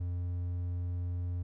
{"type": "tone", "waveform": "triangle", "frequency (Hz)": 88.3, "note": "F2", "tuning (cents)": 20, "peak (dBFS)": -30, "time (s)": [0, 1.43], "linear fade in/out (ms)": 10, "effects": []}